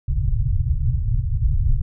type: low-pass noise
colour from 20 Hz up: pink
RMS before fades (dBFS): -19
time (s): 0.08-1.82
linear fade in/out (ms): 5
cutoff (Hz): 140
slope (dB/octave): 96
effects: none